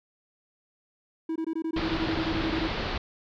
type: tone bursts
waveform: triangle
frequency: 323.5 Hz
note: E4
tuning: 32 cents flat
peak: -25 dBFS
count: 16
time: 1.29-2.678 s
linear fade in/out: 5 ms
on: 68 ms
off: 20 ms
type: low-pass noise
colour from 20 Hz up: pink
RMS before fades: -31 dBFS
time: 1.76-2.98 s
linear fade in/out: 5 ms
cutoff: 4600 Hz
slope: 48 dB/octave
effects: none